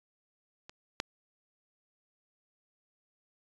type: clicks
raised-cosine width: 0.2 ms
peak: -29 / -13 dBFS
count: 2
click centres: 0.695 / 1.001 s
effects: resampled to 24000 Hz